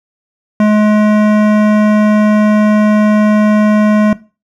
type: tone with hard clipping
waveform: sine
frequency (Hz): 211.7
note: G#3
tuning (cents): +33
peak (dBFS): -8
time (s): 0.6-4.13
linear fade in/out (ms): 2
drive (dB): 16
effects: noise-tail reverb RT60 0.3 s tail -18 dB re dry